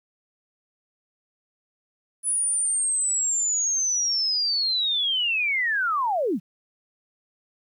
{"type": "linear sweep", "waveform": "sine", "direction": "down", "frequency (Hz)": [9956, 146.83], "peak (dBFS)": -21, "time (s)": [2.23, 6.4], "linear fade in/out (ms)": 50, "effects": ["10-bit"]}